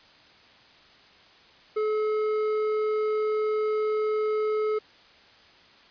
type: tone with hard clipping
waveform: sine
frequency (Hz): 429.2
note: A4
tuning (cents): -43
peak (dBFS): -25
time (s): 1.76-4.79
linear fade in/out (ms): 10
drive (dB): 8
effects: white hiss -54 dBFS RMS until 5.9 s + resampled to 11025 Hz